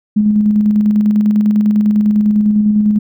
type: tone with tremolo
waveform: sine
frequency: 210.2 Hz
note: G#3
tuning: 21 cents sharp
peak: -7 dBFS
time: 0.16-2.99 s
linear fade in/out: 10 ms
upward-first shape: square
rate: 10 Hz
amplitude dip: 30%
effects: none